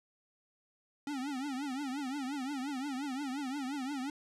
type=tone with vibrato; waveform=square; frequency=272.7 Hz; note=C#4; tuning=28 cents flat; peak=-36 dBFS; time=1.07-4.1 s; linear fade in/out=2 ms; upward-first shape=triangle; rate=5.7 Hz; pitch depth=170 cents each way; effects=low-pass 9000 Hz 12 dB/octave